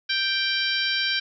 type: harmonic tone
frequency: 784 Hz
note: G5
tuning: in tune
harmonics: 2 / 3 / 4 / 5 / 6 / 7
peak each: -27 / -30 / -28 / -29 / -30 / -33 dBFS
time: 0.09-1.2 s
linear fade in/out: 10 ms
effects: none